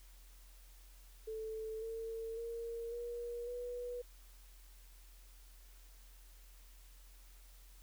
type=tone with pitch steps; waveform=sine; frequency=440 / 451.6 / 463.5 / 475.7 / 488.2 Hz; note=A4 / A4 / A#4 / A#4 / B4; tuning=0 / +45 / -10 / +35 / -20 cents; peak=-40 dBFS; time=1.27-4.02 s; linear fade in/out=10 ms; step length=550 ms; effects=added 43 Hz sine -56 dBFS peak until 7.82 s + white hiss -65 dBFS RMS until 7.82 s